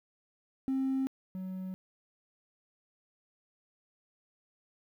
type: tone pair in turn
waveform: triangle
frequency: 266 / 186.91 Hz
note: C4 / F#3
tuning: +29 / +18 cents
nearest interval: tritone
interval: 611 cents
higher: first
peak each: -25 / -34 dBFS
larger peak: first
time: 0.68-1.07 / 1.35-1.74 s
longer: neither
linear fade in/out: 0 ms
effects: tanh soft clip ceiling -24 dBFS + 11-bit